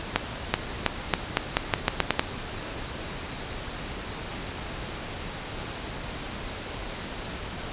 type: accelerating click train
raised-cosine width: 0.3 ms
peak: -3 dBFS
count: 11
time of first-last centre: 0.16-2.195 s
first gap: 380 ms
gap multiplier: 0.85
effects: pink hiss -35 dBFS RMS until 7.72 s + resampled to 8000 Hz